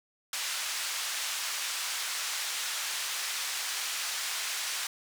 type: band-pass noise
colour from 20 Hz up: white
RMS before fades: -34 dBFS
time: 0.33-4.87 s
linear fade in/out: 2 ms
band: 1100 to 7100 Hz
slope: 12 dB/octave
effects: none